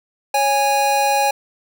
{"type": "tone pair together", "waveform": "square", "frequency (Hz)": [554.4, 823.7], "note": ["C#5", "G#5"], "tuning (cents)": [0, -14], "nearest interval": "perfect fifth", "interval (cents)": 686, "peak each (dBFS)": [-22, -16], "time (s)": [0.34, 1.31], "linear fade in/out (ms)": 5, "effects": []}